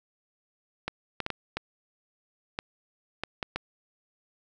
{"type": "clicks", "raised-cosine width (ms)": 0.3, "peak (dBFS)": -14, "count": 9, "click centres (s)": [0.88, 1.203, 1.264, 1.303, 1.57, 2.589, 3.236, 3.428, 3.56], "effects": []}